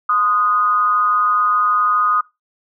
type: tone with amplitude modulation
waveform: sine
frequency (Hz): 1239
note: D#6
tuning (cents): -8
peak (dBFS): -10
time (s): 0.09-2.21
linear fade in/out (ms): 5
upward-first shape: sine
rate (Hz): 207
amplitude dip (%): 65
effects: noise-tail reverb RT60 0.2 s tail -19 dB re dry